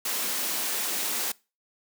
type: high-pass noise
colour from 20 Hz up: white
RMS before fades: -29 dBFS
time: 0.05-1.32 s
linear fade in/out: 5 ms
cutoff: 190 Hz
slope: 96 dB/octave
effects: noise-tail reverb RT60 0.3 s tail -23 dB re dry